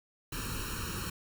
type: noise with comb filter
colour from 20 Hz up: pink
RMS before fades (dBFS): -37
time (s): 0.32-1.1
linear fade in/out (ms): 5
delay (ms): 0.72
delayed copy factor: +0.95
effects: none

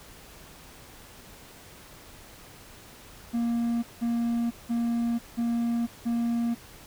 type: tone bursts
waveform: triangle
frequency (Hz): 234.5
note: A#3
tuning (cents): +11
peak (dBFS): -22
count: 5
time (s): 3.33-6.55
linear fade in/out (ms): 20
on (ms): 500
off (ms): 180
effects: pink hiss -49 dBFS RMS until 6.86 s

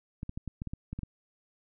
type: clicks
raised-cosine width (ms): 5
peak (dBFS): -24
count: 10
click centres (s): 0.231 / 0.294 / 0.375 / 0.477 / 0.619 / 0.673 / 0.735 / 0.93 / 0.99 / 1.033
effects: none

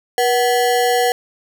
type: ring-modulated tone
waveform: square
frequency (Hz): 615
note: D#5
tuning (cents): -20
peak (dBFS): -11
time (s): 0.18-1.12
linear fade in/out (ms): 0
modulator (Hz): 133
effects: none

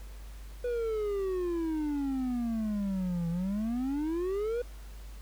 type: exponential two-way sweep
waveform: triangle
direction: down then up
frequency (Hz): 493.7 to 165.9 to 493.7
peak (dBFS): -27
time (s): 0.64-4.62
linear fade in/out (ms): 5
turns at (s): 3.29
effects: added 50 Hz sine -42 dBFS peak until 5.21 s + pink hiss -56 dBFS RMS until 5.21 s

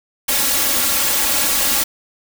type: noise with comb filter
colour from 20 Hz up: white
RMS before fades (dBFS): -17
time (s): 0.28-1.84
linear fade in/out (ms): 10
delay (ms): 3.6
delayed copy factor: +1
effects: none

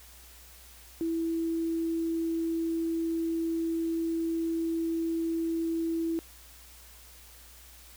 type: tone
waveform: sine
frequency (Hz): 329.6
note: E4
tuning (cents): 0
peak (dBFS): -27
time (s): 1.01-6.19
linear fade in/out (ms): 0
effects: added 60 Hz sine -54 dBFS peak until 7.96 s + white hiss -53 dBFS RMS until 7.96 s

